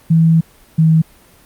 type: tone pair in turn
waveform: sine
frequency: 163.2 / 160.21 Hz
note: E3 / E3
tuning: -17 / -49 cents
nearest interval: unison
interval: 32 cents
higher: first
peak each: -7 / -7 dBFS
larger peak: neither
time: 0.1-0.41 / 0.78-1.02 s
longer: first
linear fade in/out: 10 ms
effects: pink hiss -47 dBFS RMS until 1.45 s + Opus 32 kbps